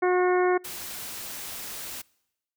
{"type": "harmonic tone", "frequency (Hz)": 362.5, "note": "F#4", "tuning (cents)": -35, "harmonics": [1, 2, 3, 4, 5, 6], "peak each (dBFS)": [-21, -27, -31, -33, -35, -37], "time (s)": [0.02, 0.58], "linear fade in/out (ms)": 10}
{"type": "noise", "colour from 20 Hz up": "white", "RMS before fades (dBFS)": -37, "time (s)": [0.64, 2.02], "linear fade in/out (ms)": 10}
{"effects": ["noise-tail reverb RT60 0.9 s tail -25 dB re dry"]}